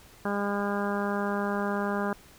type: harmonic tone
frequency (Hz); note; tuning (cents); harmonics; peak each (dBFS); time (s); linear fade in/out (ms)
202.4; G#3; -44; 1 / 2 / 3 / 4 / 5 / 6 / 7 / 8; -30 / -33 / -35 / -36 / -37 / -38 / -38 / -39; 0.25-2.13; 2
effects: pink hiss -54 dBFS RMS until 2.38 s